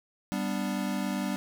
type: chord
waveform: square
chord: G major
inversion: none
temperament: equal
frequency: 196 / 246.9 / 293.7 Hz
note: G3 / B3 / D4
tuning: 0 / 0 / 0 cents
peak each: -32 / -35 / -36 dBFS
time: 0.32-1.36 s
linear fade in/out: 0 ms
effects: none